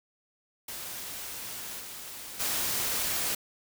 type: noise with level steps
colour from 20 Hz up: white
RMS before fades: -39 / -42 / -30 dBFS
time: 0.68-3.35 s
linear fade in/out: 5 ms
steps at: 1.79 / 2.39 s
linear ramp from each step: 20 ms
effects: none